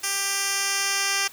10% pulse tone with band-pass filter sweep, 395.2 Hz, G4, 14 cents sharp, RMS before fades -25 dBFS, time 0.03-1.28 s, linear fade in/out 10 ms, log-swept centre 8200 to 5000 Hz, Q 0.95, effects white hiss -46 dBFS RMS until 1.32 s + high-pass 60 Hz 12 dB/octave

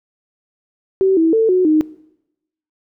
sine tone with pitch steps, 382.6 / 325.3 / 446.7 / 367.7 / 309.7 Hz, G4 / E4 / A4 / F#4 / D#4, -42 / -23 / +26 / -11 / -8 cents, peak -10 dBFS, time 1.01-1.81 s, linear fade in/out 0 ms, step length 160 ms, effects noise-tail reverb RT60 0.9 s tail -21 dB re dry

